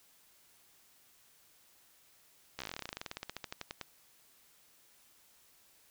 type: slowing click train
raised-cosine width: 0.2 ms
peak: -22 dBFS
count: 28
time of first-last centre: 2.59-3.813 s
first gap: 14 ms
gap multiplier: 1.08
effects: white hiss -65 dBFS RMS until 5.9 s